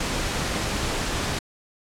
pink noise, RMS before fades -26 dBFS, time 0-1.39 s, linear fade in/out 5 ms, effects low-pass 8000 Hz 12 dB/octave

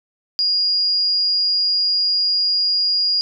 sine tone, 4855 Hz, D#8, 43 cents flat, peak -15 dBFS, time 0.39-3.21 s, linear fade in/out 0 ms, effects none

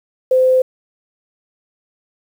sine tone, 515 Hz, C5, 28 cents flat, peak -9 dBFS, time 0.31-0.62 s, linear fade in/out 5 ms, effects 7-bit

